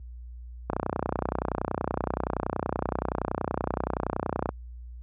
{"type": "click train", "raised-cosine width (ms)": 1, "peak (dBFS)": -12, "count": 117, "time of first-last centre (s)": [0.7, 4.491], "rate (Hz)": 30.6, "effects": ["added 60 Hz sine -36 dBFS peak until 5.02 s", "high-pass 60 Hz 12 dB/octave"]}